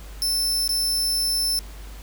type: tone with dropouts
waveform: sawtooth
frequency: 5300 Hz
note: E8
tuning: 9 cents sharp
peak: -18 dBFS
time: 0.22-1.59 s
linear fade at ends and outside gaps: 0 ms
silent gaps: 0.677-0.692 s
effects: added 50 Hz sine -36 dBFS peak until 2.02 s + pink hiss -46 dBFS RMS until 2.02 s